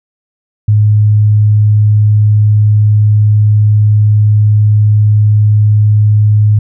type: tone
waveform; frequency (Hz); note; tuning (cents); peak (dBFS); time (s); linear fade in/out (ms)
sine; 105.6; G#2; +29; -4; 0.68-6.59; 5
effects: none